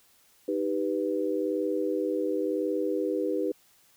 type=chord; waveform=sine; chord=Eb augmented; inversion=none; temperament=equal; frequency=311.1 / 392 / 493.9 Hz; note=Eb4 / G4 / B4; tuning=0 / 0 / 0 cents; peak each=-30 dBFS; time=0.48-3.52 s; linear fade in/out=5 ms; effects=white hiss -62 dBFS RMS until 3.96 s